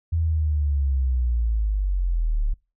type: linear sweep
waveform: sine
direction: down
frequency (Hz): 83.6 to 34.4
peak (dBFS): -19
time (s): 0.12-2.54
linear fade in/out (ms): 10
effects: noise-tail reverb RT60 0.3 s tail -25 dB re dry